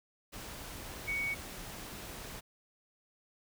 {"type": "tone in noise", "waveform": "sine", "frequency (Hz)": 2236, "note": "C#7", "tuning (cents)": 14, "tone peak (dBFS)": -32, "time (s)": [1.07, 1.35], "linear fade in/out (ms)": 20, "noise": "pink", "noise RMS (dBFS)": -45, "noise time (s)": [0.32, 2.41], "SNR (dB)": 10, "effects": []}